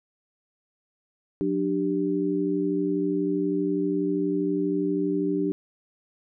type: tone cluster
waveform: sine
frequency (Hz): 181.6 / 297.6 / 390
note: F#3 / D4 / G4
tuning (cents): -32 / +23 / -9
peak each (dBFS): -30 / -25 / -27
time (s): 1.41-5.52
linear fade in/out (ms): 0
effects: none